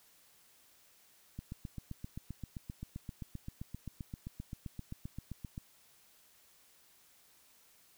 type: click train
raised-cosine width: 5 ms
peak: -29 dBFS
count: 33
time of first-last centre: 1.39-5.578 s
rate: 7.64 Hz
effects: white hiss -65 dBFS RMS until 7.97 s